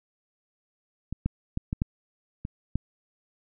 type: clicks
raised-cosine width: 5 ms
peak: -19 / -13 / -15 / -15 / -12 / -20 / -13 dBFS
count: 7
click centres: 1.126 / 1.26 / 1.574 / 1.729 / 1.819 / 2.451 / 2.756 s
effects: none